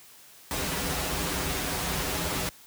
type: noise with comb filter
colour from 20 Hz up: pink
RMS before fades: -29 dBFS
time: 0.51-2.49 s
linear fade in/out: 0 ms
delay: 8.9 ms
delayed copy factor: -0.8
effects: white hiss -52 dBFS RMS until 2.66 s + high-pass 60 Hz 12 dB/octave